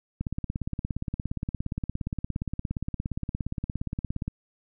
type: click train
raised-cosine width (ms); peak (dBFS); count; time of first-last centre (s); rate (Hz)
5; -17; 71; 0.21-4.28; 17.2
effects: none